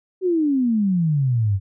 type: exponential sweep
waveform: sine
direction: down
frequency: 382.6 to 93.3 Hz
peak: -16 dBFS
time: 0.21-1.6 s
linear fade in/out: 50 ms
effects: none